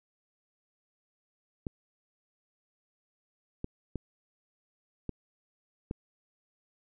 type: clicks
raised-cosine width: 3 ms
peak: -21 dBFS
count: 5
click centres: 1.668 / 3.644 / 3.957 / 5.093 / 5.911 s
effects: none